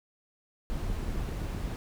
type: noise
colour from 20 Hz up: brown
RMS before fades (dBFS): -33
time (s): 0.7-1.76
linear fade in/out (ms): 0
type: click train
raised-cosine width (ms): 3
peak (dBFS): -25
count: 7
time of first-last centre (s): 0.9-1.677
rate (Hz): 7.72
effects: none